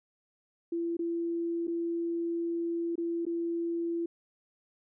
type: tone with dropouts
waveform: sine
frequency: 337.8 Hz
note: E4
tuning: 42 cents sharp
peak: -29 dBFS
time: 0.72-4.06 s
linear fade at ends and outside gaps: 5 ms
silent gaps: 0.969-0.991 / 1.671-1.678 / 2.956-2.979 / 3.253-3.265 s
effects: none